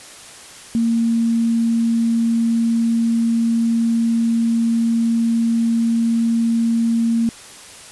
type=tone; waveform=sine; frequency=230.2 Hz; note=A#3; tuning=22 cents flat; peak=-14 dBFS; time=0.75-7.29 s; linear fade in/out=0 ms; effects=white hiss -39 dBFS RMS until 7.91 s + resampled to 24000 Hz